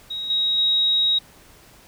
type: tone with level steps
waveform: sine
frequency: 3800 Hz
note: A#7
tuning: 33 cents sharp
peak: -26 / -18 / -16 dBFS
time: 0.1-1.19 s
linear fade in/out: 10 ms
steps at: 0.3 / 0.58 s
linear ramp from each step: 2 ms
effects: pink hiss -50 dBFS RMS until 1.87 s